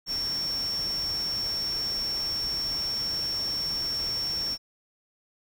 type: tone in noise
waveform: sine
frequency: 5470 Hz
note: F8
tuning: 37 cents flat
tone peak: -27 dBFS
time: 0.06-4.58 s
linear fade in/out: 50 ms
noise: pink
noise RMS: -41 dBFS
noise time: 0.06-4.58 s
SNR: +11 dB
effects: none